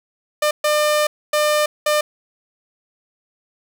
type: tone bursts at uneven times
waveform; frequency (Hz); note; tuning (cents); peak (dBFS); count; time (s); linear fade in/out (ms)
sawtooth; 600; D5; +37; -11; 4; 0.42-0.51 / 0.64-1.07 / 1.33-1.66 / 1.86-2.01; 5
effects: none